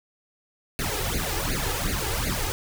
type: noise with flanger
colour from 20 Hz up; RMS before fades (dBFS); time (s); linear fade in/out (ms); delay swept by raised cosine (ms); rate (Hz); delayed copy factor
pink; -27; 0.79-2.52; 0; 0.45 to 2.45; 2.7; +0.95
effects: none